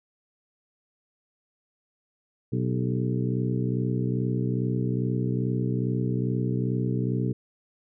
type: harmonic tone with a mistuned harmonic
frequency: 62.4 Hz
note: B1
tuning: 19 cents sharp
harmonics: 2 / 3 / 4 / 5 / 6 / 7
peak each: -26 / -30 / -32 / -34 / -36 / -37 dBFS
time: 2.52-7.33 s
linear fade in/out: 10 ms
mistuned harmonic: 6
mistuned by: +65 cents
effects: none